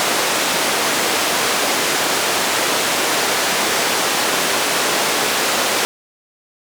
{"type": "band-pass noise", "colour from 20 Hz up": "pink", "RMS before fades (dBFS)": -18, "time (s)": [0, 5.85], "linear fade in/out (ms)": 0, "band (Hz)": [390, 10000], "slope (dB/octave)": 12, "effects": []}